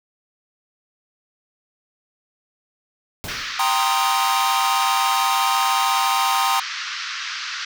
pink noise with exponential decay, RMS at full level -30 dBFS, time 3.24-3.75 s, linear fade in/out 0 ms, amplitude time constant 110 ms
pink band-pass noise, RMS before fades -29 dBFS, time 3.28-7.65 s, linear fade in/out 5 ms, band 1200 to 5900 Hz, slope 48 dB/octave
square chord, C minor seventh, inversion second, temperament equal, 784 / 932.3 / 1046.5 / 1244.5 Hz, G5 / Bb5 / C6 / Eb6, 0 / 0 / 0 / 0 cents, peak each -24 dBFS, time 3.59-6.6 s, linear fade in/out 5 ms
effects none

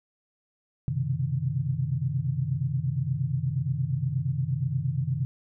sine tone cluster, 93.7 / 125.4 / 133.9 / 155.8 Hz, F#2 / B2 / C3 / D#3, +22 / +27 / +40 / +3 cents, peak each -36 / -30 / -28 / -31 dBFS, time 0.88-5.25 s, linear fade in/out 0 ms, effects none

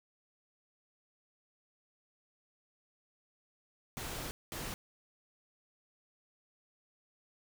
pink noise bursts at uneven times, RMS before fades -41 dBFS, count 2, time 3.97-4.31 / 4.52-4.74 s, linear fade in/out 0 ms, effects none

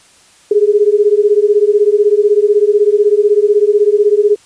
sine beating tone pair, 407.1 / 423.1 Hz, G#4 / G#4, -35 / +32 cents, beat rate 16 Hz, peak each -10 dBFS, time 0.51-4.36 s, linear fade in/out 5 ms, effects white hiss -46 dBFS RMS until 4.45 s + resampled to 22050 Hz

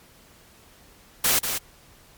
white noise with echo, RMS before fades -20 dBFS, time 1.24-1.39 s, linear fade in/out 5 ms, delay 190 ms, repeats 1, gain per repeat -7 dB, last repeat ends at 1.58 s, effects pink hiss -53 dBFS RMS until 2.17 s + MP3 96 kbps

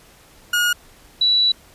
30% pulse / sine tone pair in turn, 1437 / 3937 Hz, F6 / B7, +49 / -6 cents, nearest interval octave + perfect fourth, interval 1745 cents, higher second, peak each -13 dBFS, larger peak neither, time 0.53-0.73 / 1.21-1.52 s, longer second, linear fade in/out 5 ms, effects pink hiss -49 dBFS RMS until 1.74 s + resampled to 32000 Hz

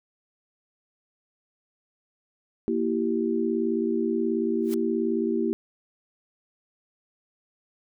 sine chord, E diminished, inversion second, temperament equal with one note detuned, 233.1 / 329.6 / 388.2 Hz, Bb3 / E4 / G4, 0 / 0 / -17 cents, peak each -27 dBFS, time 2.68-5.53 s, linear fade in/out 0 ms
white noise with exponential growth, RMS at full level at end -36 dBFS, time 4.61-4.74 s, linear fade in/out 0 ms, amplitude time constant 27 ms
effects none

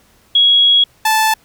sine / sawtooth tone pair in turn, 3322 / 875.6 Hz, G#7 / A5, 0 / -9 cents, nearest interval octave + major seventh, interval 2309 cents, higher first, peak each -7 dBFS, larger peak neither, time 0.35-0.84 / 1.05-1.34 s, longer first, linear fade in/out 5 ms, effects pink hiss -52 dBFS RMS until 1.44 s

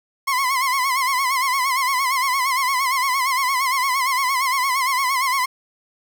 30% pulse tone with vibrato, 1051 Hz, C6, 7 cents sharp, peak -15 dBFS, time 0.27-5.46 s, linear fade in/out 10 ms, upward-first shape sine, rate 8.7 Hz, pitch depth 100 cents each way, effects none

